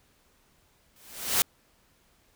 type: noise with exponential growth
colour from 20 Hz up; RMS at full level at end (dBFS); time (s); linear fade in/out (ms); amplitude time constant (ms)
white; -20; 0.96-1.42; 1; 99
effects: pink hiss -65 dBFS RMS until 2.35 s